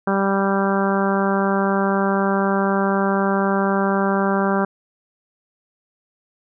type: harmonic tone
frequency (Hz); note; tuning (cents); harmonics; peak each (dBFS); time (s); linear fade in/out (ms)
196; G3; 0; 1 / 2 / 3 / 4 / 5 / 6 / 7 / 8; -20 / -23 / -25 / -26 / -27 / -28 / -28 / -29; 0.07-4.65; 5
effects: none

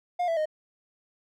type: tone with pitch steps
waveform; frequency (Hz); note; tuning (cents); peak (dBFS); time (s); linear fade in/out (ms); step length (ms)
triangle; 710 / 662.5 / 618.1; F5 / E5 / D#5; +28 / +9 / -12; -22; 0.19-0.457; 10; 89
effects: none

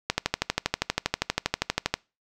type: click train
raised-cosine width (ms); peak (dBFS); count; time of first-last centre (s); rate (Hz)
0.2; -5; 24; 0.1-1.94; 12.5
effects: noise-tail reverb RT60 0.3 s tail -25 dB re dry

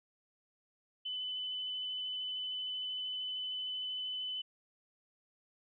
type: tone with vibrato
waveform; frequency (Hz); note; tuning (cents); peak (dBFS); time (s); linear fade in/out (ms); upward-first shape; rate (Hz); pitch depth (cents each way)
sine; 3013; F#7; +31; -36; 1.05-4.42; 10; sine; 13; 10
effects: none

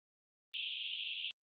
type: band-pass noise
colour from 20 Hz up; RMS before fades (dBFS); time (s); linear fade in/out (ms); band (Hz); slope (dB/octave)
white; -41; 0.54-1.31; 0; 2600 to 3500; 96
effects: Opus 24 kbps

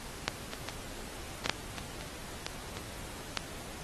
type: clicks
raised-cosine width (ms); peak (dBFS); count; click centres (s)
0.2; -8 / -19 / -17 / -11 / -8 / -19 / -23 / -14 / -20 / -11; 10; 0.28 / 0.535 / 0.687 / 1.46 / 1.496 / 1.783 / 2.01 / 2.465 / 2.77 / 3.373
effects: pink hiss -45 dBFS RMS until 3.83 s + AAC 32 kbps

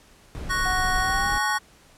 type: noise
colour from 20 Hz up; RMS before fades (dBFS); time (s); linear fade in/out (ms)
brown; -30; 0.35-1.38; 0
type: chord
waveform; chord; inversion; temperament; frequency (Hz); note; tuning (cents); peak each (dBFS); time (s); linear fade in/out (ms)
square; F# major; second; equal; 1108.7 / 1480 / 1864.7; C#6 / F#6 / A#6; 0 / 0 / 0; -28; 0.49-1.59; 20
type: tone with pitch glide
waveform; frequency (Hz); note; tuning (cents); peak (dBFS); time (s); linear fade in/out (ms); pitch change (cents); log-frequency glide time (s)
sine; 740 to 845.1; F#5 to G#5; 0 to +30; -27; 0.65-1.58; 10; +230; 0.98-1.43
effects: pink hiss -54 dBFS RMS until 1.97 s + low-pass 11000 Hz 12 dB/octave

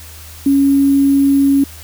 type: tone with sample-and-hold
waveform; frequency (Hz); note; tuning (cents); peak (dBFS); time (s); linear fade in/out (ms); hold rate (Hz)
sine; 277.2; C#4; 0; -8; 0.46-1.64; 5; 11025
effects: added 79 Hz sine -35 dBFS peak until 1.83 s + white hiss -37 dBFS RMS until 1.83 s

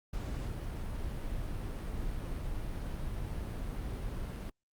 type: noise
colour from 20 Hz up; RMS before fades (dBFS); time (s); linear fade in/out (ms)
brown; -37; 0.13-4.5; 5
effects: Opus 48 kbps

